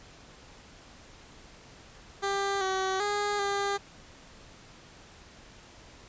15% pulse tone with pitch steps, 396.2 / 379.8 / 411.4 / 400.5 Hz, G4 / F#4 / G#4 / G4, +18 / +45 / -16 / +37 cents, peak -21 dBFS, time 2.22-3.78 s, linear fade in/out 20 ms, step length 390 ms, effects pink hiss -52 dBFS RMS until 6.08 s + resampled to 16000 Hz

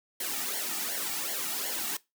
white noise with flanger, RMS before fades -33 dBFS, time 0.2-1.97 s, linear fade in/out 5 ms, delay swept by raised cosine 0.79 to 1.99 ms, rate 2.7 Hz, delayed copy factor -0.75, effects noise-tail reverb RT60 0.2 s tail -20 dB re dry + high-pass 200 Hz 12 dB/octave

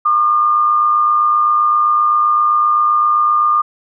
sine tone pair together, 1100 / 1207.7 Hz, C#6 / D6, -14 / +48 cents, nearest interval major second, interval 162 cents, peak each -22 / -10 dBFS, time 0.05-3.62 s, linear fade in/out 10 ms, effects none

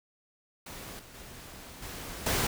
pink noise with level steps, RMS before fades -43 / -51 / -47 / -41 / -28 dBFS, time 0.66-2.47 s, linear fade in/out 5 ms, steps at 0.99 / 1.14 / 1.82 / 2.26 s, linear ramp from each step 5 ms, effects none

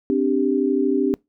sine chord, C suspended second, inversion none, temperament just, 261.6 / 294.3 / 392.4 Hz, C4 / D4 / G4, 0 / +4 / +2 cents, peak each -21 dBFS, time 0.1-1.14 s, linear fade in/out 0 ms, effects noise-tail reverb RT60 0.2 s tail -25 dB re dry

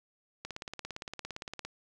click train, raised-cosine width 0.2 ms, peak -22 dBFS, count 22, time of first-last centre 0.45-1.65 s, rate 17.5 Hz, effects none

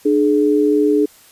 sine tone pair together, 298.9 / 422.4 Hz, D4 / G#4, +31 / +29 cents, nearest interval tritone, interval 598 cents, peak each -14 dBFS, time 0.05-1.06 s, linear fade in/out 10 ms, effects white hiss -47 dBFS RMS until 1.31 s + resampled to 32000 Hz

